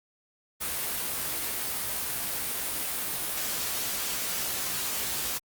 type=noise with comb filter; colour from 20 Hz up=white; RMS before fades=-31 dBFS; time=0.6-5.39 s; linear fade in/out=20 ms; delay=16 ms; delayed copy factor=+0.6; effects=Opus 32 kbps